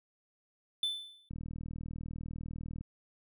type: tone with exponential decay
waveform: triangle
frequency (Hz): 3520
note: A7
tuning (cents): 0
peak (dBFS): -26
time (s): 0.83-1.29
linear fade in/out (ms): 2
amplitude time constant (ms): 100
type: click train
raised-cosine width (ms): 5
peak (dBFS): -30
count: 61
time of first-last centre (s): 1.31-2.81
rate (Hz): 40
effects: none